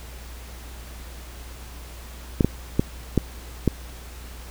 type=clicks; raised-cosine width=3 ms; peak=-4 dBFS; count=5; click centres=2.408 / 2.446 / 2.795 / 3.177 / 3.677 s; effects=added 60 Hz sine -38 dBFS peak until 4.5 s + pink hiss -44 dBFS RMS until 4.5 s